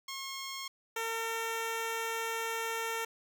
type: tone pair in turn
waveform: 10% pulse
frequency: 1080 / 454.1 Hz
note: C#6 / A#4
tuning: -45 / -45 cents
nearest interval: octave + minor third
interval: 1500 cents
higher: first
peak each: -30 / -25 dBFS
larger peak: second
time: 0.08-0.68 / 0.96-3.05 s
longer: second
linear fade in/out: 5 ms
effects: none